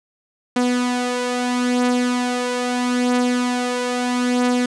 sawtooth beating tone pair, 246.9 / 247.67 Hz, B3 / B3, 0 / +5 cents, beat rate 0.77 Hz, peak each -15 / -20 dBFS, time 0.56-4.66 s, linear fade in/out 5 ms, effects resampled to 22050 Hz + 8-bit

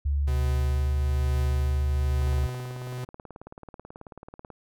sine tone with pitch glide, 71.1 to 72.05 Hz, C#2 to D2, +45 to -33 cents, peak -22 dBFS, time 0.05-2.47 s, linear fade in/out 10 ms, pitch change +22 cents, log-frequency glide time 0.31-1.03 s
45% pulse tone with tremolo, 125.6 Hz, B2, 30 cents sharp, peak -29 dBFS, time 0.27-3.05 s, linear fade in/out 10 ms, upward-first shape triangle, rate 1.1 Hz, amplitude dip 50%
click train, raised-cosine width 1 ms, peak -28 dBFS, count 43, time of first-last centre 2.22-4.503 s, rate 18.4 Hz
effects none

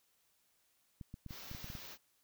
clicks, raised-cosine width 5 ms, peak -34 dBFS, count 9, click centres 1.012 / 1.141 / 1.263 / 1.308 / 1.514 / 1.549 / 1.644 / 1.701 / 1.752 s
white band-stop noise, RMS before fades -50 dBFS, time 1.28-1.98 s, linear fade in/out 50 ms, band 6400 to 14000 Hz, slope 48 dB/octave
effects white hiss -75 dBFS RMS until 2.23 s

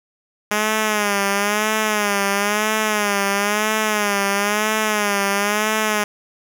5% pulse tone with vibrato, 207.7 Hz, G#3, in tune, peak -6 dBFS, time 0.51-6.04 s, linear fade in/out 5 ms, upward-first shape sine, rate 1 Hz, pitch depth 80 cents each way, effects none

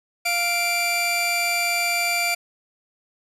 sawtooth tone pair together, 698.4 / 2349 Hz, F5 / D7, 0 / 0 cents, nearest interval octave + major sixth, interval 2100 cents, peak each -22 / -18 dBFS, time 0.25-2.35 s, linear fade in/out 10 ms, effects resampled to 32000 Hz

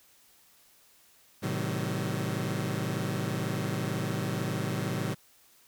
sawtooth chord, A diminished seventh, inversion none, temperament just, 110 / 132 / 158.4 / 190.08 Hz, A2 / C3 / Eb3 / Gb3, 0 / +16 / +31 / +47 cents, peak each -31 dBFS, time 1.42-5.15 s, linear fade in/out 20 ms, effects white hiss -61 dBFS RMS until 5.67 s

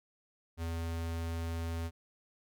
square tone, 83 Hz, E2, 12 cents sharp, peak -35 dBFS, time 0.57-1.91 s, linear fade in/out 50 ms, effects none

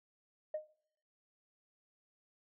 sine tone with exponential decay, 616 Hz, D#5, 17 cents flat, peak -31 dBFS, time 0.54-0.69 s, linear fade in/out 5 ms, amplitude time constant 32 ms, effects noise-tail reverb RT60 0.7 s tail -24 dB re dry + tanh soft clip ceiling -30 dBFS

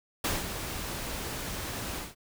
pink noise with ADSR envelope, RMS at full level -28 dBFS, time 0.24-2.15 s, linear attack 6 ms, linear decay 190 ms, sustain -8 dB, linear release 170 ms, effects none

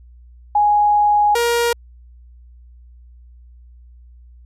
sine / sawtooth tone pair in turn, 830.6 / 472.1 Hz, G#5 / A#4, 0 / +22 cents, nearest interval minor seventh, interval 978 cents, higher first, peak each -11 dBFS, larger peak neither, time 0.55-1.35 / 1.35-1.73 s, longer first, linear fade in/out 5 ms, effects added 60 Hz sine -41 dBFS peak until 4.45 s + resampled to 32000 Hz

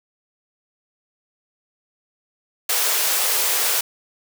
white high-pass noise, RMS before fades -20 dBFS, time 2.69-3.81 s, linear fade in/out 5 ms, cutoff 380 Hz, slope 48 dB/octave, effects none

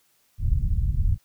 pink low-pass noise, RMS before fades -22 dBFS, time 0.38-1.18 s, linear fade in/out 50 ms, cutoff 120 Hz, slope 24 dB/octave, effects white hiss -65 dBFS RMS until 1.24 s

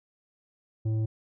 sine tone with tanh clipping, 110 Hz, A2, in tune, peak -26 dBFS, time 0.85-1.06 s, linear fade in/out 10 ms, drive 8 dB, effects none

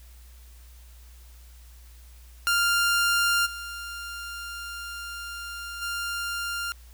sawtooth tone with level steps, 1396.9 Hz, F6, in tune, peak -17 / -31 / -25 dBFS, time 2.47-6.72 s, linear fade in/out 0 ms, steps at 3.45 / 5.81 s, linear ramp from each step 20 ms, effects added 60 Hz sine -46 dBFS peak until 6.93 s + white hiss -57 dBFS RMS until 6.93 s

